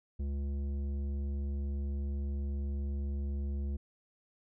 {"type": "tone with tanh clipping", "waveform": "triangle", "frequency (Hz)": 70.3, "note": "C#2", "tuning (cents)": 25, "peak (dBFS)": -34, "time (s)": [0.19, 3.77], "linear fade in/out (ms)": 10, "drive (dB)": 15, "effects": []}